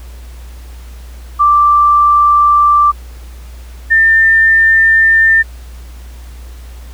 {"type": "tone pair in turn", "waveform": "sine", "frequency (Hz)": [1174.7, 1798.1], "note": ["D6", "A6"], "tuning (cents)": [0, 37], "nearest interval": "perfect fifth", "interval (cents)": 737, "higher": "second", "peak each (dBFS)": -5, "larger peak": "neither", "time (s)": [[1.39, 2.92], [3.9, 5.43]], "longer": "neither", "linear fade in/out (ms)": 20, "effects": ["added 60 Hz sine -28 dBFS peak until 6.93 s", "pink hiss -42 dBFS RMS until 6.93 s"]}